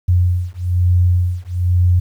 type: beating tone pair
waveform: sine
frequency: 88.7 / 89.8 Hz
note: F2 / F2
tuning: +27 / +49 cents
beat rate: 1.1 Hz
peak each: -15 dBFS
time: 0.08-2 s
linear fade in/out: 10 ms
effects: 8-bit